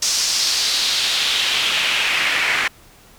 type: noise with band-pass filter sweep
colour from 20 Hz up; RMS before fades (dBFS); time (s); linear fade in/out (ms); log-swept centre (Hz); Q
pink; -19; 0.02-2.68; 5; 5800 to 2000; 2.4
effects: pink hiss -48 dBFS RMS until 3.18 s